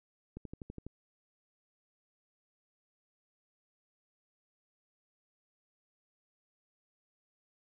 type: click train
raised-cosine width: 3 ms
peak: -30 dBFS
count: 7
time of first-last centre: 0.37-0.866 s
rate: 12.1 Hz
effects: none